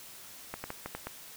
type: clicks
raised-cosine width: 0.5 ms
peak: -21 dBFS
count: 6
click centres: 0.54 / 0.64 / 0.704 / 0.86 / 0.95 / 1.07 s
effects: white hiss -49 dBFS RMS until 1.36 s